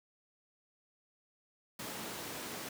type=high-pass noise; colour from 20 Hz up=pink; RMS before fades=-43 dBFS; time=1.79-2.69 s; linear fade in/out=5 ms; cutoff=180 Hz; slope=12 dB/octave; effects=none